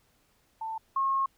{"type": "tone pair in turn", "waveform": "sine", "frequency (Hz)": [889, 1081.8], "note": ["A5", "C#6"], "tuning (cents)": [18, -43], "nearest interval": "minor third", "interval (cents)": 339, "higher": "second", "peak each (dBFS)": [-32, -24], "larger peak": "second", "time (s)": [[0.61, 0.78], [0.96, 1.26]], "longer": "second", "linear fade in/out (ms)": 5, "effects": ["pink hiss -68 dBFS RMS until 1.37 s"]}